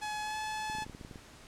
sawtooth tone with pitch glide, 848 to 861.3 Hz, G#5 to A5, +36 to -37 cents, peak -31 dBFS, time 0.01-0.85 s, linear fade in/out 20 ms, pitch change +27 cents, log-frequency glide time 0.22-0.37 s
clicks, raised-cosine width 3 ms, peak -33 dBFS, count 11, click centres 0.699 / 0.751 / 0.785 / 0.822 / 0.865 / 0.897 / 0.949 / 1.012 / 1.049 / 1.112 / 1.158 s
effects pink hiss -54 dBFS RMS until 1.47 s + low-pass 9000 Hz 12 dB/octave

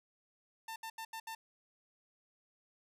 sawtooth tone bursts at uneven times, 897 Hz, A5, 33 cents sharp, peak -38 dBFS, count 5, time 0.68-0.76 / 0.83-0.9 / 0.98-1.05 / 1.13-1.2 / 1.27-1.35 s, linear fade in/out 5 ms, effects none

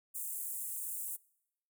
pink high-pass noise, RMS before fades -40 dBFS, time 0.14-1.17 s, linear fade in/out 20 ms, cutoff 8000 Hz, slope 48 dB/octave, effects noise-tail reverb RT60 0.8 s tail -24 dB re dry

